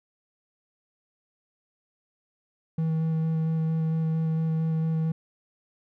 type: tone with vibrato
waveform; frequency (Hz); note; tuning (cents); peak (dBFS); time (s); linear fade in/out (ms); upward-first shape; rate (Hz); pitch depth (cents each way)
triangle; 160.6; E3; -45; -21; 2.78-5.12; 5; square; 4.4; 8
effects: none